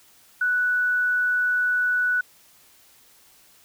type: tone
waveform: sine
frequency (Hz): 1480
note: F#6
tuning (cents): 0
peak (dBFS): -19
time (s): 0.41-2.21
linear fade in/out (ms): 5
effects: white hiss -55 dBFS RMS until 3.64 s